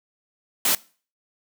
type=noise; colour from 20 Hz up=white; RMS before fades=-20 dBFS; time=0.65-0.75 s; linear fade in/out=2 ms; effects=noise-tail reverb RT60 0.4 s tail -22 dB re dry + high-pass 200 Hz 12 dB/octave